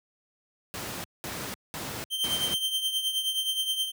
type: noise bursts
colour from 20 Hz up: pink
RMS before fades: -35 dBFS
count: 4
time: 0.74-2.54 s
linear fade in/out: 0 ms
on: 300 ms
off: 200 ms
type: tone with tremolo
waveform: 45% pulse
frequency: 3132 Hz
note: G7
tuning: 2 cents flat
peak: -23 dBFS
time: 2.1-3.92 s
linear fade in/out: 50 ms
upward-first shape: triangle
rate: 9.5 Hz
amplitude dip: 70%
effects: high-pass 100 Hz 12 dB/octave